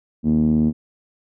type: tone with low-pass filter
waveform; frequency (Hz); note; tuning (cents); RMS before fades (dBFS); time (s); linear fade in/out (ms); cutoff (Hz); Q
5% pulse; 77.4; D#2; -9; -17; 0.23-0.73; 50; 230; 4.7
effects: none